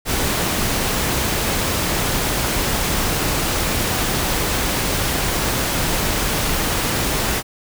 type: noise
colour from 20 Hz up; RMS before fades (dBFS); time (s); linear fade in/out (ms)
pink; -20; 0.05-7.43; 50
effects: none